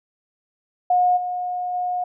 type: tone with level steps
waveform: sine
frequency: 721 Hz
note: F#5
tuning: 45 cents flat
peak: -14 / -23 / -21 dBFS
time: 0.9-2.04 s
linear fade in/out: 5 ms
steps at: 1.16 / 1.73 s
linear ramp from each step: 20 ms
effects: none